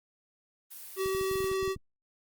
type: noise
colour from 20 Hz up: blue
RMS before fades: -45 dBFS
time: 0.7-1.49 s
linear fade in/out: 20 ms
type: tone with vibrato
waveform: square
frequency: 382.4 Hz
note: G4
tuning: 43 cents flat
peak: -29 dBFS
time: 0.96-1.76 s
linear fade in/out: 50 ms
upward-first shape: triangle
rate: 19 Hz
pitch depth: 8 cents each way
type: clicks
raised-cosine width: 5 ms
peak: -30 dBFS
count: 11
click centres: 1.06 / 1.149 / 1.212 / 1.313 / 1.357 / 1.405 / 1.443 / 1.515 / 1.629 / 1.678 / 1.763 s
effects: Opus 24 kbps